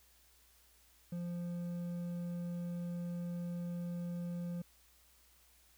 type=tone with hard clipping; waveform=triangle; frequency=174 Hz; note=F3; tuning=6 cents flat; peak=-39 dBFS; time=1.12-4.62 s; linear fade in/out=5 ms; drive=9 dB; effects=added 60 Hz sine -70 dBFS peak until 5.77 s + white hiss -67 dBFS RMS until 5.77 s